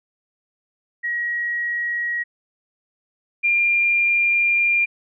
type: tone pair in turn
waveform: sine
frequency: 1902 / 2396 Hz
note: A#6 / D7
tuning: +34 / +34 cents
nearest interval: major third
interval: 400 cents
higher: second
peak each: -21 / -15 dBFS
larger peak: second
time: 1.03-2.24 / 3.43-4.86 s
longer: second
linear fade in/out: 20 ms
effects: none

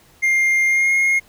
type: tone with pitch glide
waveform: triangle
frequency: 2113 to 2145 Hz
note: C7 to C7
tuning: +16 to +42 cents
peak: -12 dBFS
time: 0.22-1.2 s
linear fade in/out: 20 ms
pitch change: +26 cents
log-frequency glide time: 0.67-0.93 s
effects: pink hiss -52 dBFS RMS until 1.28 s

